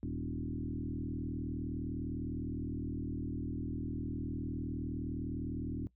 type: tone with frequency modulation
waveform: sine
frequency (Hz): 182.7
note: F#3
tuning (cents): -22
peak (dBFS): -35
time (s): 0.03-5.87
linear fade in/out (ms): 0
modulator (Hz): 39.7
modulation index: 3.4
effects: noise-tail reverb RT60 0.1 s tail -21 dB re dry + added 60 Hz sine -70 dBFS peak until 5.95 s